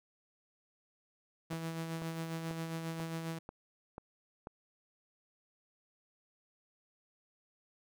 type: tone with tremolo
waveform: sawtooth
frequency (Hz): 163.7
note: E3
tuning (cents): -12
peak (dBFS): -32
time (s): 1.5-3.39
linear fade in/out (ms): 10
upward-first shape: sine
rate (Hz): 7.4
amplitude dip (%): 40
type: click train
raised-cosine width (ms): 1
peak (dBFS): -30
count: 7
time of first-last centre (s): 1.53-4.471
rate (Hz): 2.04
effects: none